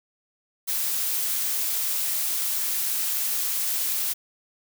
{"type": "noise", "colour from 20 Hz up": "blue", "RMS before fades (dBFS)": -26, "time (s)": [0.67, 4.14], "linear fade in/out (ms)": 20, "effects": []}